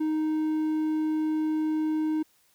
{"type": "tone", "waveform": "triangle", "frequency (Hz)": 311.1, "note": "D#4", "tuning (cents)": 0, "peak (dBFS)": -22, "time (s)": [0, 2.23], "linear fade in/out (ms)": 10, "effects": ["white hiss -65 dBFS RMS until 2.54 s"]}